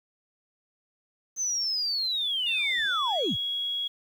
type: linear sweep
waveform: sine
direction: down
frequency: 6272 to 48.4 Hz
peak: -25 dBFS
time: 1.36-3.37 s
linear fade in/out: 50 ms
type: tone with pitch glide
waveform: sine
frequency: 3582 to 3323 Hz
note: A7 to G#7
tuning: +30 to 0 cents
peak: -27 dBFS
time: 2.46-3.88 s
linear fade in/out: 10 ms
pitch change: -130 cents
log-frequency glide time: 2.71-3.17 s
effects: tanh soft clip ceiling -18 dBFS + 9-bit